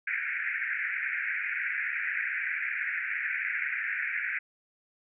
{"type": "band-pass noise", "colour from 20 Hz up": "pink", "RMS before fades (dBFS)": -32, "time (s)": [0.07, 4.39], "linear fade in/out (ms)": 5, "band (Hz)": [1500, 2400], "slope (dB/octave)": 96, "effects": []}